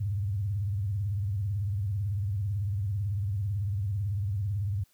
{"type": "tone with vibrato", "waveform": "sine", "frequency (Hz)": 100, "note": "G2", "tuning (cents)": 35, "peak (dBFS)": -27, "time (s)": [0, 4.84], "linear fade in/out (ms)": 10, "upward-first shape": "sine", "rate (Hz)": 18, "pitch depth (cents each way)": 160, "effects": ["white hiss -67 dBFS RMS until 4.93 s"]}